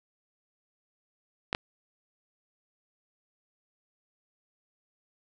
clicks, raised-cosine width 0.3 ms, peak -13 dBFS, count 2, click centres 1.529 / 1.549 s, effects none

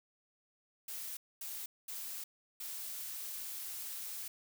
blue noise bursts at uneven times, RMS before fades -43 dBFS, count 4, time 0.88-1.17 / 1.41-1.66 / 1.88-2.24 / 2.6-4.28 s, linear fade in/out 5 ms, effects none

